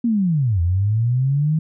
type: linear two-way sweep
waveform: sine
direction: down then up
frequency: 242.3 to 82.7 to 159.8 Hz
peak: -15 dBFS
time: 0.04-1.59 s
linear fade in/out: 5 ms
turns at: 0.61 s
effects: none